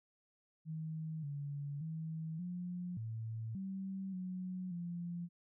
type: tone with pitch steps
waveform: sine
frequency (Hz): 158.5 / 143.2 / 160.2 / 178 / 112.1 / 192.2 / 183.8 / 172.9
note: D#3 / D3 / E3 / F3 / A2 / G3 / F#3 / F3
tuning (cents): +32 / -43 / -49 / +33 / +33 / -34 / -11 / -17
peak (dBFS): -39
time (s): 0.65-5.29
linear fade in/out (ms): 50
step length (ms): 580
effects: none